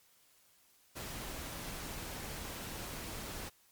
pink noise, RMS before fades -43 dBFS, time 0.95-3.5 s, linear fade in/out 20 ms, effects white hiss -67 dBFS RMS until 3.71 s + MP3 96 kbps

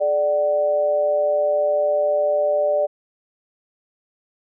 sine tone with amplitude modulation, 590 Hz, D5, 8 cents sharp, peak -13 dBFS, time 0-2.87 s, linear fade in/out 20 ms, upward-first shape sine, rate 166 Hz, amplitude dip 65%, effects none

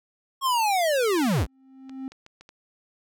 square linear sweep, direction down, 1100 to 37.33 Hz, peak -21 dBFS, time 0.41-1.47 s, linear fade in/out 50 ms
triangle tone with exponential growth, 264.9 Hz, C4, 22 cents sharp, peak -27 dBFS, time 1.34-2.08 s, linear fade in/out 1 ms, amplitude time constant 160 ms
clicks, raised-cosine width 0.2 ms, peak -30 dBFS, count 5, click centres 1.895 / 2.12 / 2.264 / 2.41 / 2.491 s
effects none

